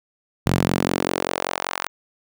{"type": "tone with high-pass filter sweep", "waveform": "sawtooth", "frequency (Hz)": 45.15, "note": "F#1", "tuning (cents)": -42, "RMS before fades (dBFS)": -23, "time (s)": [0.46, 1.88], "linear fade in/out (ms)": 0, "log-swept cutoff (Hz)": [120, 1200], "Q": 1.3, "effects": []}